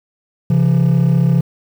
triangle tone pair together, 134.7 / 169.31 Hz, C#3 / E3, -49 / +47 cents, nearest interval major third, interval 396 cents, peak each -10 dBFS, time 0.5-1.41 s, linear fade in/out 5 ms, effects tanh soft clip ceiling -4 dBFS + 7-bit

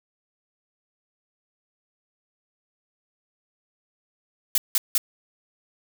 blue noise bursts, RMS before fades -20 dBFS, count 3, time 4.55-4.98 s, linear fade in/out 2 ms, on 30 ms, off 170 ms, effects none

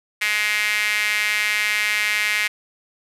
sawtooth tone with high-pass filter, 210.5 Hz, G#3, 24 cents sharp, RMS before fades -21 dBFS, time 0.21-2.48 s, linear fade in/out 10 ms, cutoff 2100 Hz, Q 4.5, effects resampled to 32000 Hz

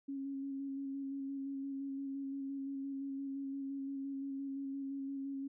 sine tone with vibrato, 274.1 Hz, C#4, 19 cents flat, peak -38 dBFS, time 0.08-5.48 s, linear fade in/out 10 ms, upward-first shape square, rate 5.8 Hz, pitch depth 15 cents each way, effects none

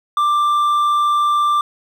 triangle tone with hard clipping, 1181 Hz, D6, 9 cents sharp, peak -14 dBFS, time 0.17-1.61 s, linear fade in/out 2 ms, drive 7 dB, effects none

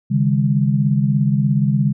sine chord, C# suspended second, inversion none, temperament equal with one note detuned, 138.59 / 155.56 / 202.3 Hz, C#3 / D#3 / G#3, 0 / 0 / -45 cents, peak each -16 / -20 / -18 dBFS, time 0.1-1.93 s, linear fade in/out 20 ms, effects none

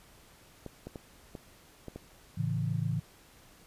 clicks, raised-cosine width 2 ms, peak -27 dBFS, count 6, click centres 0.663 / 0.87 / 0.958 / 1.352 / 1.883 / 1.96 s
sine chord, A major, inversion none, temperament equal, 110 / 138.59 / 164.81 Hz, A2 / C#3 / E3, 0 / 0 / 0 cents, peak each -33 dBFS, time 2.37-3 s, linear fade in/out 10 ms
effects pink hiss -58 dBFS RMS until 3.66 s + resampled to 32000 Hz

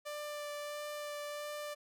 sawtooth tone with vibrato, 590 Hz, D5, 8 cents sharp, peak -36 dBFS, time 0.05-1.75 s, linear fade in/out 20 ms, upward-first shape sine, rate 1.5 Hz, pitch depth 10 cents each way, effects none

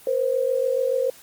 sine tone pair together, 478.1 / 525.1 Hz, A#4 / C5, +44 / +6 cents, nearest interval major second, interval 162 cents, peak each -24 / -21 dBFS, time 0.07-1.1 s, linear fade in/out 2 ms, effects white hiss -48 dBFS RMS until 1.22 s + Opus 32 kbps

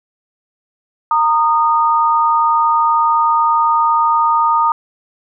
sine tone pair together, 922 / 1231.6 Hz, A#5 / D#6, -19 / -18 cents, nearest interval perfect fourth, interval 501 cents, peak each -13 dBFS, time 1.11-4.72 s, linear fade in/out 2 ms, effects none

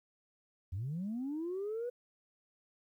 sine linear sweep, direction up, 82.41 to 496.6 Hz, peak -34 dBFS, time 0.72-1.9 s, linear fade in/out 10 ms, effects tanh soft clip ceiling -32 dBFS + 12-bit

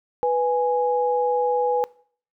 sine tone pair together, 493.9 / 830.6 Hz, B4 / G#5, 0 / 0 cents, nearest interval major sixth, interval 900 cents, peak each -20 / -22 dBFS, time 0.23-1.84 s, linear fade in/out 0 ms, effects noise-tail reverb RT60 0.5 s tail -22 dB re dry

